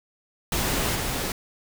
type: noise with level steps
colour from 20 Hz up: pink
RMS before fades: -25 / -28 dBFS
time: 0.52-1.32 s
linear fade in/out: 2 ms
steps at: 0.95 s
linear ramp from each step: 2 ms
effects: none